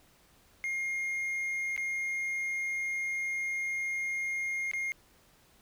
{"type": "tone with dropouts", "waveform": "triangle", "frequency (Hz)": 2131, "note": "C7", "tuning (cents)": 31, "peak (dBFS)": -29, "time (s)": [0.64, 4.92], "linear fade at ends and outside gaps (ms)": 0, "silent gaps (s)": [[1.764, 1.777], [4.714, 4.735]], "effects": ["pink hiss -63 dBFS RMS until 5.61 s"]}